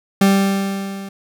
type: tone with level ramp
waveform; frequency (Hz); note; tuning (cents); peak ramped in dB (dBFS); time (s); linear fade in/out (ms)
40% pulse; 196; G3; 0; -8 to -28; 0.21-1.09; 5
effects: none